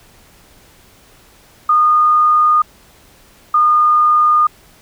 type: tone pair in turn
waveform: sine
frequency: 1225 / 1219.6 Hz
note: D#6 / D#6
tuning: -27 / -35 cents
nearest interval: unison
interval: 8 cents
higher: first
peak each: -8 dBFS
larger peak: neither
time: 1.69-2.62 / 3.54-4.47 s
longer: neither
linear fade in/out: 5 ms
effects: pink hiss -47 dBFS RMS until 4.81 s